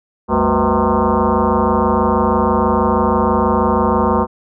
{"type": "tone with frequency modulation", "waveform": "sine", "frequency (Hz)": 344.4, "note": "F4", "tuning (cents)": -24, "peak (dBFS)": -11, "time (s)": [0.28, 4.27], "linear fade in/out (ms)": 50, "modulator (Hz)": 143, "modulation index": 5.6, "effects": []}